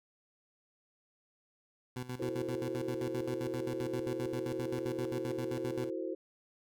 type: tone with tremolo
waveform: 20% pulse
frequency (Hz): 125.5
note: B2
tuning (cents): +28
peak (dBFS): -32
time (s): 1.96-5.9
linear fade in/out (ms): 5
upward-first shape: square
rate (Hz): 7.6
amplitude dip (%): 75
type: chord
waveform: sine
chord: F# half-diminished seventh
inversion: third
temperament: equal with one note detuned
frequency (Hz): 329.6 / 370 / 449.5 / 523.3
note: E4 / F#4 / A4 / C5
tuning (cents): 0 / 0 / +37 / 0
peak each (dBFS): -39 / -39 / -44 / -41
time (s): 2.19-6.15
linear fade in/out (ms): 10
effects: none